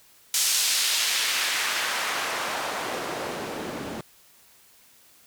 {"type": "noise with band-pass filter sweep", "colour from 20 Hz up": "white", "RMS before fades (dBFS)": -27, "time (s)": [0.34, 4.01], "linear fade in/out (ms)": 2, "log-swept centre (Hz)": [6100, 230], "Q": 0.83, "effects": ["white hiss -56 dBFS RMS until 5.26 s"]}